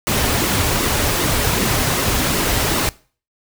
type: noise with flanger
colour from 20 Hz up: pink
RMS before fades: -18 dBFS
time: 0.07-2.89 s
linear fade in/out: 0 ms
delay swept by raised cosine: 1.2 to 6 ms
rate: 2.6 Hz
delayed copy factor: -0.5
effects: noise-tail reverb RT60 0.4 s tail -21 dB re dry